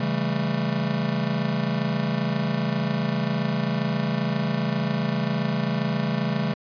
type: chord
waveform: square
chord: A dominant seventh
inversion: first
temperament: just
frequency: 137.5 / 165 / 198 / 220 Hz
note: C#3 / E3 / G3 / A3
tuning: -14 / +2 / +18 / 0 cents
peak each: -29 dBFS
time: 0-6.54 s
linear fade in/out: 5 ms
effects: resampled to 11025 Hz